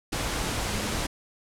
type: tone in noise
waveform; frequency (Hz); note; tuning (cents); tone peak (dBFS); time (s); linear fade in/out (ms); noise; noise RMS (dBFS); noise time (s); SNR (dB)
sine; 207.5; G#3; -1; -36; 0.68-1; 10; pink; -29; 0.12-1.07; -10
effects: low-pass 10000 Hz 12 dB/octave